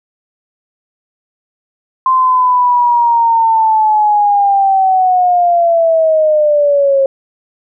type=linear sweep; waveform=sine; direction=down; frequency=1045 to 538 Hz; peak=-7 dBFS; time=2.06-7.06 s; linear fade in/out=2 ms; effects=none